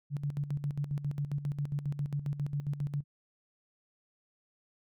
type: tone with tremolo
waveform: sine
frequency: 143.7 Hz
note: D3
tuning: 37 cents flat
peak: -29 dBFS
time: 0.1-3.04 s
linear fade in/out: 50 ms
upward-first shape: square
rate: 7.4 Hz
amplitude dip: 70%
effects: none